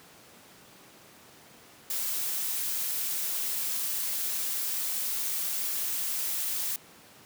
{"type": "noise", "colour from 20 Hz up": "blue", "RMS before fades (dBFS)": -31, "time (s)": [1.9, 6.76], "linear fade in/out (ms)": 2, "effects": ["pink hiss -53 dBFS RMS until 7.25 s", "high-pass 150 Hz 12 dB/octave"]}